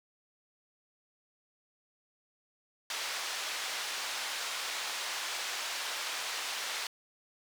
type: band-pass noise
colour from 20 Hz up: white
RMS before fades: -37 dBFS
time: 2.9-6.87 s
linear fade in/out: 2 ms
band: 710 to 4900 Hz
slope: 12 dB/octave
effects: none